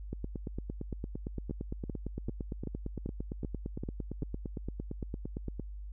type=two click trains; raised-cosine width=3 ms; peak=-24 / -23 dBFS; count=49 / 8; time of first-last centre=0.13-5.597 / 1.51-4.223 s; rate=8.78 / 2.58 Hz; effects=added 50 Hz sine -40 dBFS peak until 5.92 s